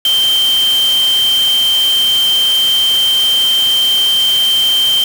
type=tone in noise; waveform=sine; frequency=3134 Hz; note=G7; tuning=1 cent flat; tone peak=-9 dBFS; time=0.05-5.04 s; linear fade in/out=2 ms; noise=white; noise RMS=-23 dBFS; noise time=0.05-5.04 s; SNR=+11 dB; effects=none